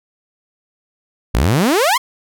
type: exponential sweep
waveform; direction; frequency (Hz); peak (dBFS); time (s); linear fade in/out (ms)
sawtooth; up; 48.68 to 1119; -8; 1.34-1.98; 10
effects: none